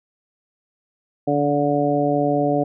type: harmonic tone with a mistuned harmonic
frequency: 144.6 Hz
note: D3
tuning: 27 cents flat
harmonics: 1 / 2 / 3 / 4 / 5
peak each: -26 / -21 / -24 / -22 / -23 dBFS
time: 1.27-2.64 s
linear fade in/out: 10 ms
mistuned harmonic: 1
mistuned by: +26 cents
effects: none